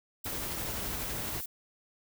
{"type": "noise", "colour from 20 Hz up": "violet", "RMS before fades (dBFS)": -39, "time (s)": [0.24, 1.46], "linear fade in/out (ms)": 5}
{"type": "noise with tremolo", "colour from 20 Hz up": "pink", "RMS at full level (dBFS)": -37, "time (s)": [0.25, 1.41], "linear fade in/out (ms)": 10, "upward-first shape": "triangle", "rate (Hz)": 12, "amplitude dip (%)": 30}
{"effects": []}